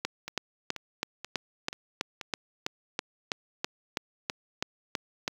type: two click trains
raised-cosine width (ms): 0.2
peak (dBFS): -11 / -20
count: 17 / 5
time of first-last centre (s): 0.05-5.279 / 0.28-2.212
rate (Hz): 3.06 / 2.07
effects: high-pass 100 Hz 12 dB/octave + 7-bit